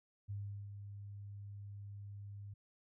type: tone with ADSR envelope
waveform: sine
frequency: 101.1 Hz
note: G#2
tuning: 46 cents flat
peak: -39 dBFS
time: 0.28-2.54 s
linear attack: 25 ms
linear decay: 380 ms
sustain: -7 dB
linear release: 8 ms
effects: none